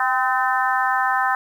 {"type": "harmonic tone with a mistuned harmonic", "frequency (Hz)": 256, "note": "C4", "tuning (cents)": -38, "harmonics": [3, 4, 5, 6, 7], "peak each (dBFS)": [-22, -23, -24, -25, -25], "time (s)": [0, 1.35], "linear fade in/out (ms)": 2, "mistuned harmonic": 3, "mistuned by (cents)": 34, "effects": ["8-bit"]}